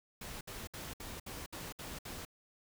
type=noise bursts; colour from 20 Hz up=pink; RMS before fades=-45 dBFS; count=8; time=0.21-2.251 s; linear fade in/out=5 ms; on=200 ms; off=63 ms; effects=none